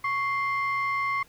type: tone pair together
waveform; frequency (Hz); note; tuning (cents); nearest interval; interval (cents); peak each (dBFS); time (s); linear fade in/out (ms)
sine; 1108.7 / 2093; C#6 / C7; 0 / 0; major seventh; 1100; -25 / -27; 0.04-1.23; 5
effects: tanh soft clip ceiling -20 dBFS + pink hiss -57 dBFS RMS until 1.28 s